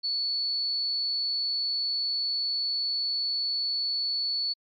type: tone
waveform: sine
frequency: 4435 Hz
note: C#8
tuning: in tune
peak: -26 dBFS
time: 0.03-4.54 s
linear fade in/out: 20 ms
effects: Opus 48 kbps